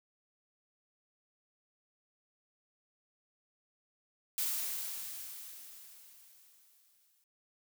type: noise with exponential decay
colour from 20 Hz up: blue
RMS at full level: -33 dBFS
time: 4.38-7.24 s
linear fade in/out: 1 ms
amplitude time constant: 620 ms
effects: none